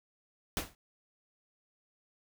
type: noise with exponential decay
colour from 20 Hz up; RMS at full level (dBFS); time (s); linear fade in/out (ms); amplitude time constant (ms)
pink; -29; 0.57-0.75; 1; 38
effects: none